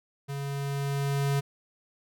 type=tone with level ramp; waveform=square; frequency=140 Hz; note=C#3; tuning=18 cents sharp; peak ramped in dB=-33 to -24 dBFS; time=0.28-1.41 s; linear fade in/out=20 ms; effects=none